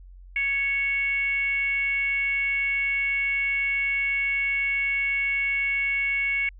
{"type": "tone with frequency modulation", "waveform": "sine", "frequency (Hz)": 2213, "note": "C#7", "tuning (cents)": -3, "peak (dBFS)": -22, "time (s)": [0.36, 6.49], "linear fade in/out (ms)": 2, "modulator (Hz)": 541, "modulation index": 0.46, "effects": ["added 45 Hz sine -43 dBFS peak until 6.59 s"]}